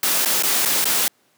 white noise with dropouts, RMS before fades -19 dBFS, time 0.03-1.08 s, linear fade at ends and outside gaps 2 ms, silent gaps 0.25-0.257 / 0.425-0.434 / 0.652-0.657 / 0.844-0.854 s, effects pink hiss -61 dBFS RMS until 1.37 s + high-pass 200 Hz 12 dB/octave

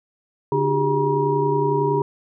sine tone cluster, 142.6 / 305.5 / 373.3 / 404.1 / 955 Hz, C#3 / D#4 / F#4 / G#4 / A#5, +49 / -32 / +15 / -47 / +42 cents, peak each -24 / -28 / -28 / -20 / -23 dBFS, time 0.52-2.02 s, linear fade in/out 2 ms, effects none

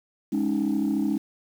sine chord, Ab suspended fourth, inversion none, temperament equal, 207.7 / 277.2 / 311.1 Hz, Ab3 / Db4 / Eb4, 0 / 0 / 0 cents, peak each -25 dBFS, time 0.32-1.18 s, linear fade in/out 10 ms, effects tanh soft clip ceiling -17 dBFS + 8-bit

